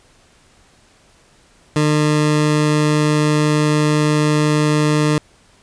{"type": "tone", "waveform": "20% pulse", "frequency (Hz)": 151, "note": "D3", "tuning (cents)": 48, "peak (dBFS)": -8, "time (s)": [1.76, 5.18], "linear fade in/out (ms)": 2, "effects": ["pink hiss -52 dBFS RMS until 5.62 s", "resampled to 22050 Hz"]}